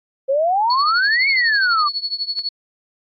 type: exponential two-way sweep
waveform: sine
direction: up then down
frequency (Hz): 520 to 2257 to 1146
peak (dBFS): -14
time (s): 0.28-1.89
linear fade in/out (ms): 20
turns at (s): 1.28
type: tone with tremolo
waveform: sine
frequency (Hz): 4400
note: C#8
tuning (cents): -14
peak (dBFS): -17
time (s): 0.7-2.49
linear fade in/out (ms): 2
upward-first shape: triangle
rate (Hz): 12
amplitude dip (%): 95
type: clicks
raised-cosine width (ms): 0.2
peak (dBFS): -31 / -30 / -23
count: 3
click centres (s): 1.064 / 1.359 / 2.391
effects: AAC 48 kbps